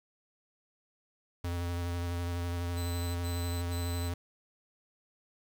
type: tone with vibrato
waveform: square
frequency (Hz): 86.8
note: F2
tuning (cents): -10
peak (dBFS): -32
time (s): 1.44-4.14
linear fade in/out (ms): 5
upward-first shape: sine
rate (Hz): 12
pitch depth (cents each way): 20
type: tone bursts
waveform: 20% pulse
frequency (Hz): 4018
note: B7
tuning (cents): +29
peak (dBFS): -37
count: 3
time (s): 2.76-4.096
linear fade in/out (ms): 20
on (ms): 390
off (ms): 83
effects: 9-bit